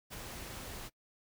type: noise with ADSR envelope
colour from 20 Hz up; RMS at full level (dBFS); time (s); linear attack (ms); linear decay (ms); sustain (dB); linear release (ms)
pink; -42; 0.1-0.9; 35; 10; -3; 37
effects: noise-tail reverb RT60 0.1 s tail -22 dB re dry